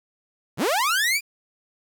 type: linear sweep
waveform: sawtooth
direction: up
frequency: 82.41 to 2440 Hz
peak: -16 dBFS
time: 0.57-1.21 s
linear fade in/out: 50 ms
effects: 8-bit